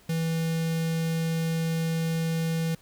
square tone with notch filter, 163.5 Hz, E3, 14 cents flat, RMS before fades -27 dBFS, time 0.09-2.75 s, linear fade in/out 5 ms, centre 1000 Hz, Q 1.1, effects pink hiss -57 dBFS RMS until 2.81 s

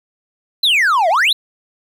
triangle exponential two-way sweep, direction down then up, 4186 to 622.3 to 4186 Hz, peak -9 dBFS, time 0.63-1.33 s, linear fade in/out 5 ms, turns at 1.09 s, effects none

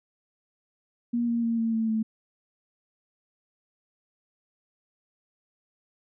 sine tone with pitch steps, 237.4 / 233.9 / 230.4 / 226.9 / 223.6 / 220.2 Hz, A#3 / A#3 / A#3 / A#3 / A3 / A3, +32 / +6 / -20 / -47 / +28 / +2 cents, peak -23 dBFS, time 1.13-2.03 s, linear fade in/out 10 ms, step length 150 ms, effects none

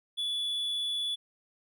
triangle tone, 3434 Hz, A7, 43 cents flat, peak -28 dBFS, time 0.17-1.16 s, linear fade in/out 20 ms, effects none

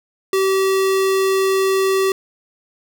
square tone, 384.5 Hz, G4, 33 cents flat, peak -15 dBFS, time 0.33-2.12 s, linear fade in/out 2 ms, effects none

